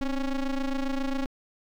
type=ring-modulated tone; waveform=square; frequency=138.7 Hz; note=C#3; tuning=1 cent sharp; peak=-24 dBFS; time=0.01-1.26 s; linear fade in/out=2 ms; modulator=125 Hz; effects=low-pass 5000 Hz 12 dB/octave + 10-bit